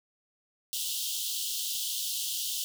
pink high-pass noise, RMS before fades -33 dBFS, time 0.73-2.64 s, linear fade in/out 0 ms, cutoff 2900 Hz, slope 96 dB/octave, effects none

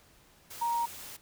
sine tone in noise, 938 Hz, A#5, 11 cents sharp, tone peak -27 dBFS, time 0.61-0.86 s, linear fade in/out 10 ms, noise white, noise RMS -45 dBFS, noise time 0.5-1.17 s, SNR +15 dB, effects pink hiss -61 dBFS RMS until 1.21 s

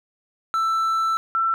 triangle / sine tone pair in turn, 1328 / 1339.6 Hz, E6 / E6, +12 / +27 cents, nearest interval unison, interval 15 cents, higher second, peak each -17 / -18 dBFS, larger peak first, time 0.54-1.17 / 1.35-1.54 s, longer first, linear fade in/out 0 ms, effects none

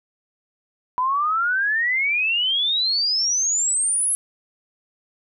sine exponential sweep, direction up, 987.8 to 10950 Hz, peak -18 dBFS, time 0.98-4.15 s, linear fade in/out 0 ms, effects none

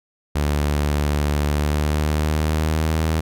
sawtooth tone with pitch glide, 73.42 to 79.6 Hz, D2 to D#2, 0 to +40 cents, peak -14 dBFS, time 0.35-3.21 s, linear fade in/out 10 ms, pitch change +140 cents, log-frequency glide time 1.45-3.03 s, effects none

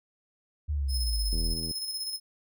sine linear sweep, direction down, 76.5 to 37.12 Hz, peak -26 dBFS, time 0.68-1.55 s, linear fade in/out 20 ms
sawtooth tone with tremolo, 5170 Hz, E8, 34 cents flat, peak -28 dBFS, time 0.88-2.2 s, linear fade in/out 50 ms, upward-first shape square, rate 16 Hz, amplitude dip 40%
click train, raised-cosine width 3 ms, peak -26 dBFS, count 32, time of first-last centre 1.33-1.71 s, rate 81.5 Hz
effects none

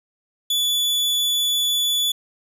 40% pulse tone, 3449 Hz, A7, 35 cents flat, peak -17 dBFS, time 0.5-2.12 s, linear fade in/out 5 ms, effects none

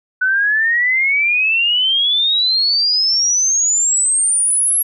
sine exponential sweep, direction up, 1490 to 11370 Hz, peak -12 dBFS, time 0.21-4.83 s, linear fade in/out 10 ms, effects none

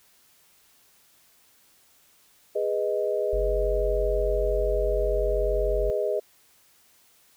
sine chord, G# minor, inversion none, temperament equal with one note detuned, 413.4 / 493.9 / 622.3 Hz, G#4 / B4 / D#5, -8 / 0 / 0 cents, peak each -27 / -29 / -27 dBFS, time 2.55-6.2 s, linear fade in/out 10 ms
triangle tone, 46.44 Hz, F#1, 7 cents sharp, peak -24 dBFS, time 3.33-5.9 s, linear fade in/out 0 ms
effects white hiss -60 dBFS RMS until 7.36 s

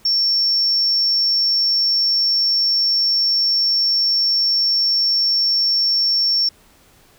sine tone, 5450 Hz, F8, 43 cents flat, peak -13 dBFS, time 0.05-6.49 s, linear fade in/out 5 ms, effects tanh soft clip ceiling -10 dBFS + pink hiss -52 dBFS RMS until 7.18 s

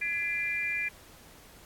sine tone cluster, 1687 / 2022 / 2383 Hz, G#6 / B6 / D7, +27 / +40 / +25 cents, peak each -37 / -35 / -30 dBFS, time 0.01-0.89 s, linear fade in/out 10 ms, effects pink hiss -54 dBFS RMS until 1.65 s + AAC 64 kbps

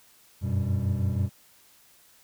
triangle tone cluster, 91.3 / 97.5 / 121.3 / 195.2 Hz, F#2 / G2 / B2 / G3, -23 / -9 / -31 / -7 cents, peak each -25 / -29 / -27 / -31 dBFS, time 0.41-1.3 s, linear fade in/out 50 ms, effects white hiss -58 dBFS RMS until 2.23 s

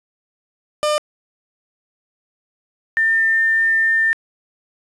30% pulse / sine tone pair in turn, 601 / 1801 Hz, D5 / A6, +40 / +40 cents, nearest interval octave + perfect fifth, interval 1900 cents, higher second, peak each -13 dBFS, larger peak neither, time 0.83-0.98 / 2.97-4.13 s, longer second, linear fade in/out 0 ms, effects resampled to 24000 Hz + 8-bit

